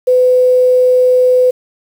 sine tone with quantisation, 504 Hz, B4, 35 cents sharp, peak -6 dBFS, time 0.07-1.51 s, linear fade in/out 10 ms, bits 6, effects none

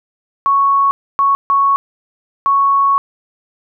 sine tone bursts at uneven times, 1108.7 Hz, C#6, in tune, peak -9 dBFS, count 4, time 0.46-0.91 / 1.19-1.35 / 1.5-1.76 / 2.46-2.98 s, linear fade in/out 0 ms, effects none

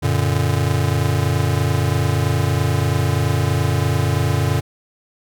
square chord, Gb augmented, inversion none, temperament just, 92.5 / 115.62 / 144.53 Hz, Gb2 / Bb2 / D3, 0 / -14 / -27 cents, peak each -21 dBFS, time 0.02-4.61 s, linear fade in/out 20 ms, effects none

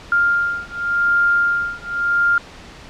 sine beating tone pair, 1400 / 1400.89 Hz, F6 / F6, +4 / +5 cents, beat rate 0.89 Hz, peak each -18 dBFS, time 0.12-2.38 s, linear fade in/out 2 ms, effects pink hiss -39 dBFS RMS until 2.89 s + low-pass 5000 Hz 12 dB/octave

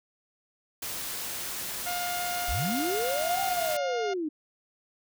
white noise, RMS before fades -35 dBFS, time 0.82-3.77 s, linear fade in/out 5 ms
harmonic tone, 709 Hz, F5, 26 cents sharp, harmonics 1 / 2 / 3 / 4 / 5 / 6 / 7 / 8 / 9, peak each -32 / -38 / -42 / -44 / -46 / -48 / -49 / -50 / -51 dBFS, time 1.86-4.14 s, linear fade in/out 10 ms
sine linear two-way sweep, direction up then down, 33.94 to 784 to 292.6 Hz, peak -28 dBFS, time 2.48-4.29 s, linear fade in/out 10 ms, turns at 3.42 s
effects none

